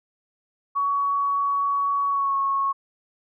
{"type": "tone with pitch glide", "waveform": "sine", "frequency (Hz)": [1124, 1099], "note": ["C#6", "C#6"], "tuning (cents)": [24, -15], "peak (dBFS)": -20, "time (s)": [0.75, 2.73], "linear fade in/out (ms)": 20, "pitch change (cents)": -39, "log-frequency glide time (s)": [2.08, 2.36], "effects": []}